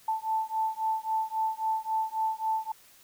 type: beating tone pair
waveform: sine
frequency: 880 / 883.7 Hz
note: A5 / A5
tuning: 0 / +7 cents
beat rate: 3.7 Hz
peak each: -30 dBFS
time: 0.08-2.72 s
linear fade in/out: 5 ms
effects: white hiss -57 dBFS RMS until 3.03 s